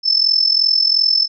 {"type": "tone with amplitude modulation", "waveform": "sine", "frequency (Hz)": 5274, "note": "E8", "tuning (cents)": 0, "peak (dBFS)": -8, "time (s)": [0.03, 1.28], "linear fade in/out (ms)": 50, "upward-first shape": "sine", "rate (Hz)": 42.8, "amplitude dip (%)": 80, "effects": []}